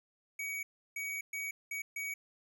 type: tone bursts at uneven times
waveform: square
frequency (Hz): 2258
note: C#7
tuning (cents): +31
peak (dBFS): -37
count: 5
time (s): 0.39-0.63 / 0.96-1.21 / 1.33-1.51 / 1.71-1.82 / 1.96-2.14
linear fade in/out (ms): 5
effects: none